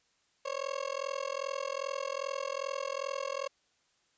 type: tone with amplitude modulation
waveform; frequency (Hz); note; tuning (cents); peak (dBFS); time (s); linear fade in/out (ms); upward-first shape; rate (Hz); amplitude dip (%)
30% pulse; 547; C#5; -23; -27; 0.45-3.48; 10; sine; 42.5; 100
effects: white hiss -72 dBFS RMS until 4.17 s + resampled to 16000 Hz